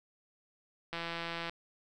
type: click train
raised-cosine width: 0.3 ms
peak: -22 dBFS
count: 96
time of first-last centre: 0.93-1.495 s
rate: 168 Hz
effects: none